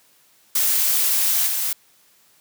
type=noise with level steps; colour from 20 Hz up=blue; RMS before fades=-19 / -23 dBFS; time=0.55-1.73 s; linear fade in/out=5 ms; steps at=1.46 s; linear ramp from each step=20 ms; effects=white hiss -57 dBFS RMS until 2.4 s + high-pass 100 Hz 12 dB/octave